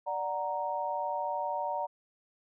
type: chord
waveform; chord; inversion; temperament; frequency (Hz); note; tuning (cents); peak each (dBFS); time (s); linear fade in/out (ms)
sine; D augmented; none; equal; 587.3 / 740 / 932.3; D5 / F#5 / A#5; 0 / 0 / 0; -36 / -36 / -33; 0.06-1.87; 20
effects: none